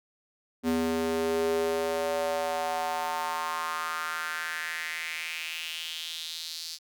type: tone with high-pass filter sweep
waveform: square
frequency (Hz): 81.8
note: E2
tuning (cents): -13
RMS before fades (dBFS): -31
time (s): 0.63-6.79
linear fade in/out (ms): 50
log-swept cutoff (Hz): 270 to 4700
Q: 3.8
effects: none